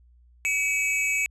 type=tone pair together; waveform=square; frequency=2268 / 2577 Hz; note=C#7 / E7; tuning=+39 / -40 cents; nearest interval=major second; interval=221 cents; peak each=-26 dBFS; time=0.45-1.26 s; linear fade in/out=0 ms; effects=added 60 Hz sine -53 dBFS peak until 1.3 s + resampled to 24000 Hz